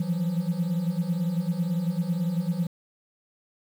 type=tone cluster; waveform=triangle; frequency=165 / 173 / 183 Hz; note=E3 / F3 / F#3; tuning=+2 / -16 / -19 cents; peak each=-26 dBFS; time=0-2.67 s; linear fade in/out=5 ms; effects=tanh soft clip ceiling -17 dBFS + 8-bit